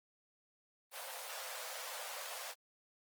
pink high-pass noise, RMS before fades -45 dBFS, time 0.91-2.55 s, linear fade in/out 50 ms, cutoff 490 Hz, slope 96 dB/octave, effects Opus 24 kbps

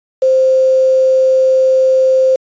sine tone with quantisation, 523 Hz, C5, 1 cent flat, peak -7 dBFS, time 0.22-2.36 s, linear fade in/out 5 ms, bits 5, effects resampled to 16000 Hz

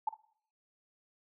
sine tone with echo, 871 Hz, A5, 18 cents flat, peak -27 dBFS, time 0.07-0.09 s, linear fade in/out 5 ms, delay 54 ms, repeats 1, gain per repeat -13 dB, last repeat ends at 0.144 s, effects noise-tail reverb RT60 0.6 s tail -19 dB re dry

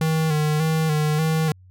square tone with vibrato, 155.56 Hz, D#3, in tune, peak -19 dBFS, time 0.01-1.52 s, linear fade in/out 2 ms, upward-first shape square, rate 1.7 Hz, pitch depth 40 cents each way, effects added 92 Hz sine -46 dBFS peak until 1.7 s

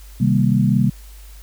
sine chord, C minor seventh, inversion none, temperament equal, 130.81 / 155.56 / 196 / 233.1 Hz, C3 / Eb3 / G3 / Bb3, 0 / 0 / 0 / 0 cents, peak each -17 / -22 / -17 / -20 dBFS, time 0.2-0.9 s, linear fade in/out 10 ms, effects added 50 Hz sine -37 dBFS peak until 1.42 s + white hiss -48 dBFS RMS until 1.42 s

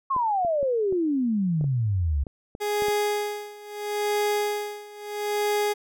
sine exponential sweep, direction down, 1110 to 65.8 Hz, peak -21 dBFS, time 0.1-2.24 s, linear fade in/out 10 ms
clicks, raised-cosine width 2 ms, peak -24 dBFS, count 10, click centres 0.164 / 0.449 / 0.629 / 0.925 / 1.611 / 1.642 / 2.268 / 2.551 / 2.822 / 2.884 s
30% pulse tone with tremolo, 415.3 Hz, G#4, in tune, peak -19 dBFS, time 2.6-5.74 s, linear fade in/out 20 ms, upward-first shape sine, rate 0.76 Hz, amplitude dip 90%
effects none

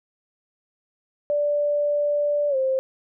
sine tone with pitch glide, 585 to 527.2 Hz, D5 to C5, -7 to +13 cents, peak -19 dBFS, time 1.3-2.79 s, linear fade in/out 0 ms, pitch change -180 cents, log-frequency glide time 2.49-2.56 s, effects none

